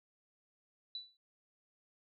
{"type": "tone with exponential decay", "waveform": "sine", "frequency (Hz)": 3964, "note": "B7", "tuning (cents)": 6, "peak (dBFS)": -37, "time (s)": [0.95, 1.17], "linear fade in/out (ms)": 2, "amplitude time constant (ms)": 47, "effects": []}